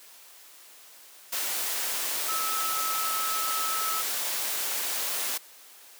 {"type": "tone in noise", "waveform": "sine", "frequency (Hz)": 1300, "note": "E6", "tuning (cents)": -24, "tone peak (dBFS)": -30, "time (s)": [2.28, 4.02], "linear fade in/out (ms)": 10, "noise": "white", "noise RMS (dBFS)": -30, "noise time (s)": [1.32, 5.38], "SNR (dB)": -3, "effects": ["white hiss -51 dBFS RMS until 5.99 s", "high-pass 400 Hz 12 dB/octave"]}